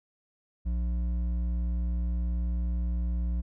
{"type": "tone with hard clipping", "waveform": "sine", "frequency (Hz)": 59.4, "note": "A#1", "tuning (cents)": 33, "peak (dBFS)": -28, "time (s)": [0.65, 3.42], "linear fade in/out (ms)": 20, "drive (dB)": 7, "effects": []}